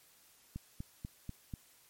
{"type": "click train", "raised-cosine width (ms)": 5, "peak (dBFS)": -28, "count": 5, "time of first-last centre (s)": [0.56, 1.538], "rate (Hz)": 4.09, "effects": ["white hiss -64 dBFS RMS until 1.89 s", "MP3 64 kbps"]}